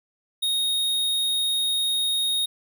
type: tone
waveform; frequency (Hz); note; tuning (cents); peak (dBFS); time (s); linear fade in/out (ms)
square; 3729; A#7; 0; -22; 0.42-2.46; 10
effects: none